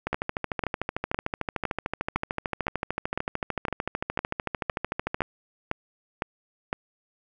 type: two click trains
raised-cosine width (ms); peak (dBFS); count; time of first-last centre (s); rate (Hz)
0.5; -12 / -11; 70 / 14; 0.07-5.219 / 0.13-6.729; 13.4 / 1.97
effects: none